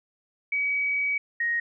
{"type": "tone pair in turn", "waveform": "sine", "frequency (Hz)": [2271, 1873.8], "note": ["C#7", "A#6"], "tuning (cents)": [41, 8], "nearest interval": "minor third", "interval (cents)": 333, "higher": "first", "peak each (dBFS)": -23, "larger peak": "neither", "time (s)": [[0.52, 1.18], [1.4, 1.6]], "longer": "first", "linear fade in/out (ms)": 5, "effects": []}